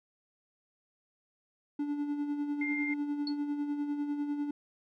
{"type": "tone with tremolo", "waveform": "triangle", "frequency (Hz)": 290.7, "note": "D4", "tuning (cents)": -18, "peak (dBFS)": -27, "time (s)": [1.79, 4.51], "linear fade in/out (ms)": 5, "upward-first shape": "sine", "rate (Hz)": 10, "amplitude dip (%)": 50}
{"type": "tone", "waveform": "sine", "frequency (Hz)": 2107, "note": "C7", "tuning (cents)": 12, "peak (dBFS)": -33, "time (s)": [2.61, 2.94], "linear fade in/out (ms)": 5}
{"type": "tone with exponential decay", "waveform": "sine", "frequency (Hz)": 4371, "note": "C#8", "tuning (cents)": -25, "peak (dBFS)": -32, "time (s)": [3.27, 3.37], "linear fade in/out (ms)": 2, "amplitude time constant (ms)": 20}
{"effects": []}